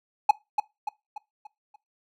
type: tone with echo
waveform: triangle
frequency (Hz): 842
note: G#5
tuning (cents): +24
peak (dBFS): -10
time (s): 0.29-0.31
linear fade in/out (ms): 5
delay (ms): 290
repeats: 5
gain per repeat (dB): -7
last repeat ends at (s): 1.76
effects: noise-tail reverb RT60 0.2 s tail -20 dB re dry